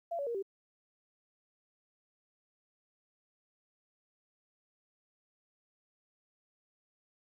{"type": "tone with pitch steps", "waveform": "sine", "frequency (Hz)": [680, 565.2, 469.9, 390.6], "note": ["F5", "C#5", "A#4", "G4"], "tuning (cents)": [-46, 34, 14, -6], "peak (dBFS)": -33, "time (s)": [0.11, 0.426], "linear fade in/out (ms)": 10, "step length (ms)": 79, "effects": ["12-bit"]}